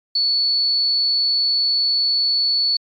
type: tone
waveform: sine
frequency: 4435 Hz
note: C#8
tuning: in tune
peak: -15 dBFS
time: 0.15-2.77 s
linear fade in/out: 5 ms
effects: MP3 64 kbps